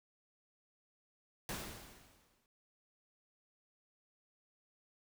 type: noise with exponential decay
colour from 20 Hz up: pink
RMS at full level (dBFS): -40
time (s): 1.49-2.46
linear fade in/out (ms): 1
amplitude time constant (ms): 210
effects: none